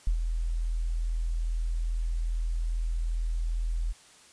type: tone with ADSR envelope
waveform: sine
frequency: 41.2 Hz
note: E1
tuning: in tune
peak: -20 dBFS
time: 0.07-3.93 s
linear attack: 3 ms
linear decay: 93 ms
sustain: -6 dB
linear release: 21 ms
effects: white hiss -55 dBFS RMS until 4.32 s + resampled to 22050 Hz